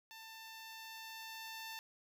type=tone with level ramp; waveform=10% pulse; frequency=892 Hz; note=A5; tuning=23 cents sharp; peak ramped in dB=-43 to -36 dBFS; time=0.11-1.79 s; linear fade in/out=0 ms; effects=none